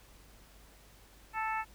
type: harmonic tone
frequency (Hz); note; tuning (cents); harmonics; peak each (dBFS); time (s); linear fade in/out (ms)
440; A4; 0; 2 / 3 / 4 / 5 / 6; -34 / -38 / -40 / -42 / -44; 1.33-1.65; 50
effects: added 50 Hz sine -59 dBFS peak until 1.74 s + pink hiss -60 dBFS RMS until 1.74 s